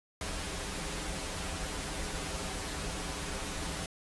pink noise with comb filter, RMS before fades -37 dBFS, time 0.21-3.86 s, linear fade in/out 2 ms, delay 8.5 ms, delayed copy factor -0.8, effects resampled to 24000 Hz

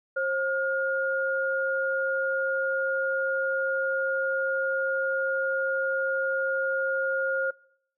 sine tone pair together, 535 / 1422.5 Hz, C5 / F6, +38 / +31 cents, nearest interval octave + perfect fourth, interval 1693 cents, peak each -27 dBFS, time 0.16-7.51 s, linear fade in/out 10 ms, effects noise-tail reverb RT60 0.7 s tail -24 dB re dry

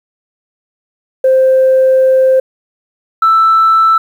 sine tone pair in turn, 523.3 / 1323.2 Hz, C5 / E6, 0 / +6 cents, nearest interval octave + major third, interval 1606 cents, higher second, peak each -4 dBFS, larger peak neither, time 1.24-2.4 / 3.22-3.98 s, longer first, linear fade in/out 5 ms, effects tanh soft clip ceiling -2 dBFS + 7-bit

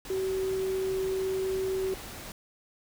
sine tone in noise, 380 Hz, F#4, 46 cents sharp, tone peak -27 dBFS, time 0.1-1.94 s, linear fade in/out 2 ms, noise pink, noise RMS -42 dBFS, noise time 0.05-2.32 s, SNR +12 dB, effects none

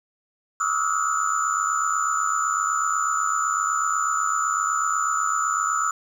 sine tone cluster, 1151 / 1249 / 1317 / 1418 / 7030 Hz, D6 / D#6 / E6 / F6 / A8, -35 / +6 / -2 / +26 / -2 cents, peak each -29 / -27 / -24 / -30 / -29 dBFS, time 0.6-5.91 s, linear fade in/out 5 ms, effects 8-bit

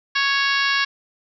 harmonic tone, 554.4 Hz, C#5, in tune, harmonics 2 / 3 / 4 / 5 / 6 / 7 / 8 / 9 / 10, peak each -25 / -21 / -26 / -26 / -29 / -29 / -29 / -32 / -31 dBFS, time 0.15-0.85 s, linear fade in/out 10 ms, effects none

